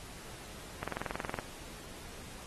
click train, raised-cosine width 0.5 ms, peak -20 dBFS, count 13, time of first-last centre 0.83-1.388 s, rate 21.5 Hz, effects pink hiss -49 dBFS RMS until 2.46 s + AAC 32 kbps

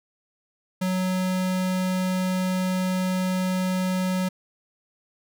square tone, 185 Hz, F#3, in tune, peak -23 dBFS, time 0.81-4.29 s, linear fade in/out 10 ms, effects none

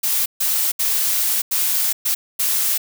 blue noise bursts at uneven times, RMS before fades -19 dBFS, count 6, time 0.03-0.26 / 0.4-0.72 / 0.79-1.42 / 1.51-1.93 / 2.05-2.15 / 2.39-2.78 s, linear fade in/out 10 ms, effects none

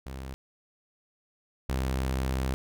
sawtooth tone pair in turn, 66.1 / 65.38 Hz, C2 / C2, +18 / -1 cents, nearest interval unison, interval 19 cents, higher first, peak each -33 / -23 dBFS, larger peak second, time 0.06-0.34 / 1.69-2.54 s, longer second, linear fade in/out 0 ms, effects none

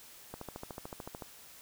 click train, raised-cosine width 1 ms, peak -27 dBFS, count 13, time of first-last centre 0.34-1.222 s, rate 13.6 Hz, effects white hiss -54 dBFS RMS until 1.61 s

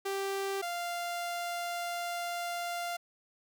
sawtooth tone pair in turn, 392 / 695.6 Hz, G4 / F5, 0 / -7 cents, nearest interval minor seventh, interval 993 cents, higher second, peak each -28 / -30 dBFS, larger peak first, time 0.05-0.62 / 0.62-2.97 s, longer second, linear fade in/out 10 ms, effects none

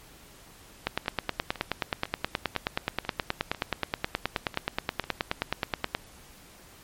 two click trains, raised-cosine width 0.3 ms, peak -22 / -9 dBFS, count 9 / 49, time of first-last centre 1.06-5.04 / 0.87-5.949 s, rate 2.01 / 9.45 Hz, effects pink hiss -52 dBFS RMS until 6.83 s + MP3 64 kbps

